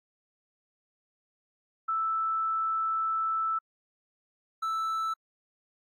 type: tone pair in turn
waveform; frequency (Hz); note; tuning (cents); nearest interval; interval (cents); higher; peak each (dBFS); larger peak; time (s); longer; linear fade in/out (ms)
sine / triangle; 1318.5 / 1318.5; E6 / E6; 0 / 0; unison; 0; neither; -26; neither; 1.88-3.59 / 4.62-5.14; first; 10
effects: AAC 64 kbps